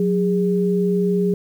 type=tone pair together; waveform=sine; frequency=182.3 / 409.2 Hz; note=F#3 / G#4; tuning=-25 / -26 cents; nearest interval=octave + major second; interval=1399 cents; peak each=-18 / -19 dBFS; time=0-1.34 s; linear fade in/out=2 ms; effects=8-bit